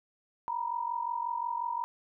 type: tone pair together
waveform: sine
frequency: 934.4 / 980 Hz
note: A#5 / B5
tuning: +4 / -14 cents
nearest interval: minor second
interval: 82 cents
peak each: -33 / -34 dBFS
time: 0.48-1.84 s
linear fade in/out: 0 ms
effects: none